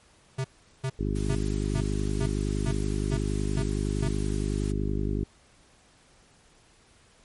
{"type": "tone bursts", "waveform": "square", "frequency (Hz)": 132.2, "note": "C3", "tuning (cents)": 18, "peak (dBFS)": -27, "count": 9, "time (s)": [0.38, 4.085], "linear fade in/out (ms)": 10, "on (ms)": 65, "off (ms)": 390}
{"type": "harmonic tone", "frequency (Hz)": 50.7, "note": "G#1", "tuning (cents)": -41, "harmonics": [1, 2, 3, 4, 5, 6, 7, 8], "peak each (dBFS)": [-29, -32, -34, -35, -36, -37, -37, -38], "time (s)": [0.99, 5.24], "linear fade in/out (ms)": 5}
{"type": "noise", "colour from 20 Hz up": "white", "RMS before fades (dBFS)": -44, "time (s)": [1.15, 4.72], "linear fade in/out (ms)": 10}
{"effects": ["pink hiss -59 dBFS RMS until 7.24 s", "MP3 48 kbps"]}